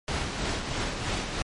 pink noise with tremolo, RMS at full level -28 dBFS, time 0.08-1.42 s, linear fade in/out 0 ms, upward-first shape sine, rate 3.1 Hz, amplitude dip 45%, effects low-pass 6000 Hz 12 dB/octave + MP3 48 kbps

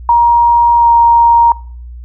sine tone with pitch glide, 945 to 936.8 Hz, A#5 to A#5, +23 to +8 cents, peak -4 dBFS, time 0.09-1.52 s, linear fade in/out 2 ms, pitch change -15 cents, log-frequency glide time 0.76-0.88 s, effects noise-tail reverb RT60 0.5 s tail -22 dB re dry + added 60 Hz sine -26 dBFS peak until 2.04 s

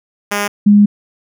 5% pulse / sine tone pair in turn, 204.5 / 205.7 Hz, G#3 / G#3, -26 / -16 cents, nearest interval unison, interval 10 cents, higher second, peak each -4 dBFS, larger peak neither, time 0.31-0.48 / 0.66-0.86 s, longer second, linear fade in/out 10 ms, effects none

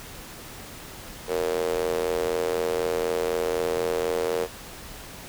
square tone with high-pass filter, 42.01 Hz, E1, 34 cents sharp, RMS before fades -26 dBFS, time 1.27-4.48 s, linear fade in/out 50 ms, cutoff 460 Hz, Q 5.5, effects pink hiss -41 dBFS RMS until 5.28 s

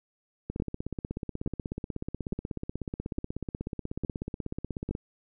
two click trains, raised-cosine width 3 ms, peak -20 / -18 dBFS, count 74 / 6, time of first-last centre 0.5-4.951 / 0.6-4.91 s, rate 16.4 / 1.16 Hz, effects none

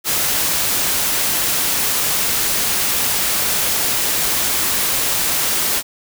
white noise, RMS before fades -18 dBFS, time 0.04-5.83 s, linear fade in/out 50 ms, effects none

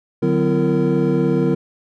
triangle tone cluster, 147.9 / 184.3 / 253.8 / 338.2 / 461.5 Hz, D3 / F#3 / B3 / E4 / A#4, +13 / -7 / +47 / +44 / -17 cents, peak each -19 dBFS, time 0.22-1.55 s, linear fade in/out 10 ms, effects none

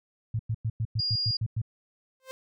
sine tone bursts, 111.4 Hz, A2, 22 cents sharp, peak -25 dBFS, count 9, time 0.34-1.617 s, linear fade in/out 5 ms, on 53 ms, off 100 ms
sine tone, 4836 Hz, D8, 50 cents sharp, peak -26 dBFS, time 0.99-1.37 s, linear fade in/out 5 ms
sawtooth tone with exponential growth, 523.3 Hz, C5, in tune, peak -31 dBFS, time 2.2-2.31 s, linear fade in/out 0 ms, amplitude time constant 23 ms
effects none

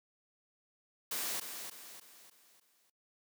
white noise with echo, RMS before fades -37 dBFS, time 1.11-1.4 s, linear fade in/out 5 ms, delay 300 ms, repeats 5, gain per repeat -7 dB, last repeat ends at 2.9 s, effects noise-tail reverb RT60 0.1 s tail -18 dB re dry + high-pass 200 Hz 12 dB/octave

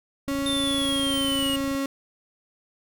click train, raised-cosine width 5 ms, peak -28 dBFS, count 42, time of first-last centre 0.28-1.75 s, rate 27.9 Hz
35% pulse tone with pitch glide, 277.2 to 274.2 Hz, C#4 to C#4, 0 to -19 cents, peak -23 dBFS, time 0.28-1.86 s, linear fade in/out 2 ms, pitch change -19 cents, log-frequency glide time 0.55-1.26 s
square linear sweep, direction down, 3609 to 2855 Hz, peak -26 dBFS, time 0.46-1.56 s, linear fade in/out 2 ms
effects none

